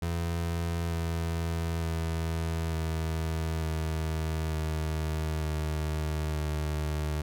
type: tone with pitch steps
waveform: 30% pulse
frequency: 84.3 / 83.04 / 81.81 / 80.59 / 79.38 / 78.2 / 77.04 / 75.89 Hz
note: E2 / E2 / E2 / E2 / D#2 / D#2 / D#2 / D#2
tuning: +39 / +13 / -13 / -39 / +35 / +9 / -17 / -43 cents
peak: -26 dBFS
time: 0.02-7.22 s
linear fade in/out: 5 ms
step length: 900 ms
effects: none